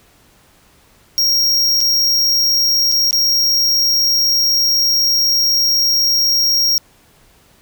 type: tone with dropouts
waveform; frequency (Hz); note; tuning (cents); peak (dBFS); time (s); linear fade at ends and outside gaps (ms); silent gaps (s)
square; 5588; F8; 0; -12; 1.18-6.78; 0; 1.806-1.812 / 2.917-2.922 / 3.109-3.129
effects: pink hiss -51 dBFS RMS until 7.61 s